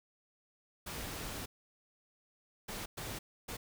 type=noise bursts at uneven times; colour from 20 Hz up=pink; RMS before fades=-42 dBFS; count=4; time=0.86-1.46 / 2.68-2.86 / 2.97-3.19 / 3.48-3.57 s; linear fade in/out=10 ms; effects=none